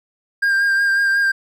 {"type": "tone with vibrato", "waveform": "triangle", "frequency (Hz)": 1600, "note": "G6", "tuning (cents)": 35, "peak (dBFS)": -12, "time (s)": [0.42, 1.32], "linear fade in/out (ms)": 10, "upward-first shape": "sine", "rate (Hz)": 5.5, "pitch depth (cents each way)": 23, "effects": []}